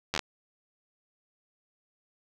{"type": "slowing click train", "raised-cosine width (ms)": 0.2, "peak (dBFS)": -11, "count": 5, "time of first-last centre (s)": [0.14, 0.193], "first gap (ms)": 11, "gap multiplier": 1.12, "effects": []}